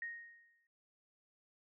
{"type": "tone with exponential decay", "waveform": "sine", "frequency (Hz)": 1864.7, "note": "A#6", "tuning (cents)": 0, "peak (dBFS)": -38, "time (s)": [0.02, 0.67], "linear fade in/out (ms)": 2, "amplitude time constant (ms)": 140, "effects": []}